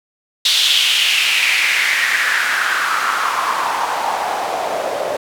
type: noise with band-pass filter sweep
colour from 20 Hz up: white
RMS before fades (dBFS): -17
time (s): 0.45-5.17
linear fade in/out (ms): 5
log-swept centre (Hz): 3600 to 550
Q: 3.9
effects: none